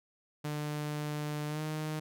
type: tone with pitch glide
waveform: sawtooth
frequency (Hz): 149.4 to 154.49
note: D3 to D#3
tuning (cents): +30 to -12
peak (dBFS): -30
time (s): 0.44-2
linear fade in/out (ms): 10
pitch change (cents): +58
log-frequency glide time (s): 1.48-1.61
effects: none